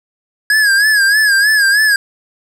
square tone with vibrato, 1661.2 Hz, G#6, in tune, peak -9 dBFS, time 0.5-1.96 s, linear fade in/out 2 ms, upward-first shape sine, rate 3.2 Hz, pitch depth 89 cents each way, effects low-pass 12000 Hz 12 dB/octave + 8-bit

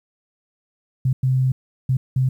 sine tone bursts at uneven times, 130 Hz, C3, 11 cents flat, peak -15 dBFS, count 4, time 1.05-1.13 / 1.23-1.52 / 1.89-1.97 / 2.16-2.29 s, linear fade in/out 5 ms, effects 9-bit

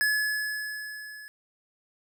square tone with level ramp, 1705 Hz, G#6, 45 cents sharp, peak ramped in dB -22 to -43 dBFS, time 0.01-1.28 s, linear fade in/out 0 ms, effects none

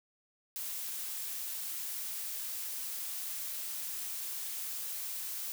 blue noise, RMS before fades -39 dBFS, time 0.56-5.52 s, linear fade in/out 0 ms, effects none

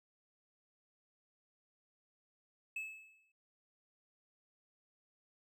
triangle tone with exponential decay, 2600 Hz, E7, 24 cents flat, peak -35 dBFS, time 2.76-3.32 s, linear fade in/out 5 ms, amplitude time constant 120 ms, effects none

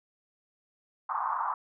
white band-pass noise, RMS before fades -31 dBFS, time 1.09-1.54 s, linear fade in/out 5 ms, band 850 to 1200 Hz, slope 48 dB/octave, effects none

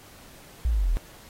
sine linear sweep, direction down, 62.3 to 35.69 Hz, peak -20 dBFS, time 0.65-0.97 s, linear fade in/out 0 ms, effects pink hiss -50 dBFS RMS until 1.29 s + AAC 48 kbps

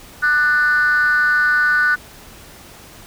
sine tone with frequency modulation, 1483 Hz, F#6, 4 cents sharp, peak -11 dBFS, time 0.22-1.96 s, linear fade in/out 20 ms, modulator 289 Hz, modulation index 0.56, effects tanh soft clip ceiling -9 dBFS + pink hiss -41 dBFS RMS until 3.06 s

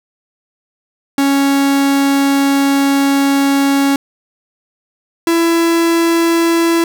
45% pulse tone pair in turn, 277.3 / 334.3 Hz, C#4 / E4, +1 / +24 cents, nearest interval minor third, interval 323 cents, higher second, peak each -10 dBFS, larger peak neither, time 1.18-3.96 / 5.27-6.84 s, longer first, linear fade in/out 2 ms, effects none

